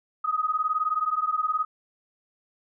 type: beating tone pair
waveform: sine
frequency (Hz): 1244.5 / 1263.5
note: D#6 / D#6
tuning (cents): 0 / +26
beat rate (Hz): 19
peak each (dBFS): -26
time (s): 0.24-1.65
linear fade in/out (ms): 10
effects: none